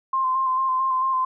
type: tone with vibrato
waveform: sine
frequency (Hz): 1046.5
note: C6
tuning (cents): 0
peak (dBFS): -19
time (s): 0.13-1.25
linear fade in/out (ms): 5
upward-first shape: square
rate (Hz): 4.5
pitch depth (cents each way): 21
effects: none